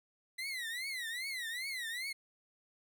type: tone with vibrato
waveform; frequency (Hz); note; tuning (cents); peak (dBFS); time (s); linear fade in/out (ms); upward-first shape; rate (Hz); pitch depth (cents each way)
30% pulse; 1991; B6; +14; -35; 0.38-2.13; 10; triangle; 2.5; 210
effects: none